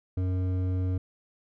sine tone with hard clipping, 92.3 Hz, F#2, 4 cents flat, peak -27 dBFS, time 0.17-0.98 s, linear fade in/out 5 ms, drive 10 dB, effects none

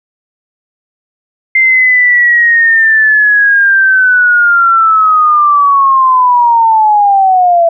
sine linear sweep, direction down, 2093 to 664 Hz, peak -4 dBFS, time 1.55-7.69 s, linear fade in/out 5 ms, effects none

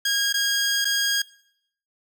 15% pulse tone with dropouts, 1630 Hz, G#6, 33 cents flat, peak -14 dBFS, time 0.05-1.22 s, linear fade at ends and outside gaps 5 ms, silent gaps 0.327-0.34 / 0.846-0.852 s, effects noise-tail reverb RT60 0.7 s tail -21 dB re dry

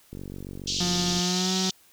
click train, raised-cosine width 3 ms, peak -25 dBFS, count 51, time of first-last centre 0.13-1.189 s, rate 47.2 Hz
white band-pass noise, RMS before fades -29 dBFS, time 0.67-1.71 s, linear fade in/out 5 ms, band 3000 to 6400 Hz, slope 48 dB/octave
35% pulse tone with pitch glide, 177.1 to 187.2 Hz, F3 to F#3, +24 to +20 cents, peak -24 dBFS, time 0.8-1.7 s, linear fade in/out 5 ms, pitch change +96 cents, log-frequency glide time 1.19-1.54 s
effects white hiss -58 dBFS RMS until 1.92 s

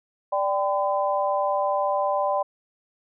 sine chord, G major, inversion second, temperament equal with one note detuned, 587.3 / 784 / 1013.2 Hz, D5 / G5 / B5, 0 / 0 / +44 cents, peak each -24 / -26 / -26 dBFS, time 0.32-2.43 s, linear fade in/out 10 ms, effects none

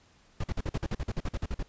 brown noise bursts, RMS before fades -30 dBFS, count 15, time 0.4-1.629 s, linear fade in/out 5 ms, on 39 ms, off 46 ms, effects pink hiss -62 dBFS RMS until 1.68 s + resampled to 16000 Hz

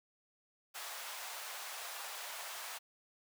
pink high-pass noise, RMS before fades -45 dBFS, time 0.74-2.79 s, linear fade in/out 20 ms, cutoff 690 Hz, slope 24 dB/octave, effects none

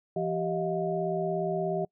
sine tone cluster, 169.4 / 388.6 / 632 / 709 Hz, E3 / G4 / D#5 / F5, +48 / -15 / +27 / +26 cents, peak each -33 / -31 / -32 / -35 dBFS, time 0.16-1.85 s, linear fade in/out 5 ms, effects noise-tail reverb RT60 0.1 s tail -25 dB re dry

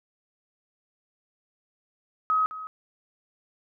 sine tone with echo, 1269 Hz, D#6, 34 cents sharp, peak -20 dBFS, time 2.3-2.46 s, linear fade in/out 0 ms, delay 210 ms, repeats 1, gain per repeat -14 dB, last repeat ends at 2.67 s, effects none

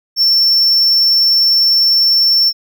triangle tone, 5410 Hz, E8, 44 cents sharp, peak -7 dBFS, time 0.16-2.53 s, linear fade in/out 50 ms, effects none

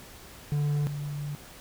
triangle / sine tone pair in turn, 146.4 / 145.39 Hz, D3 / D3, -5 / -17 cents, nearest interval unison, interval 12 cents, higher first, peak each -22 / -31 dBFS, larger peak first, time 0.52-0.87 / 0.87-1.35 s, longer second, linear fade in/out 0 ms, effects pink hiss -48 dBFS RMS until 1.6 s

